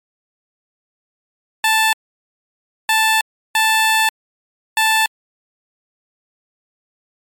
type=tone bursts at uneven times; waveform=15% pulse; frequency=880 Hz; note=A5; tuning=in tune; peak=-6 dBFS; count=4; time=1.64-1.93 / 2.89-3.21 / 3.55-4.09 / 4.77-5.06 s; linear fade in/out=2 ms; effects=MP3 96 kbps